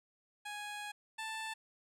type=tone pair in turn; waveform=15% pulse; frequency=830.6 / 882.8 Hz; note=G#5 / A5; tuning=0 / +5 cents; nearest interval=minor second; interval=105 cents; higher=second; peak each=-35 / -33 dBFS; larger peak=second; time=0.45-0.92 / 1.18-1.54 s; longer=first; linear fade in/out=10 ms; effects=low-pass 11000 Hz 12 dB/octave